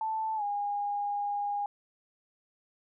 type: tone with pitch glide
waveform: sine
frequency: 880 to 816.3 Hz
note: A5 to G#5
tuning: 0 to -30 cents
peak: -29 dBFS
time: 0.01-1.66 s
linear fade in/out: 2 ms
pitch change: -130 cents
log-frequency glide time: 0.36-0.43 s
effects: none